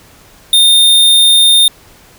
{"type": "tone", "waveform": "square", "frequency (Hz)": 3637, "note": "A#7", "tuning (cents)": -43, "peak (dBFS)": -5, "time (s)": [0.53, 1.68], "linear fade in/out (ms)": 2, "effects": ["pink hiss -42 dBFS RMS until 2.18 s"]}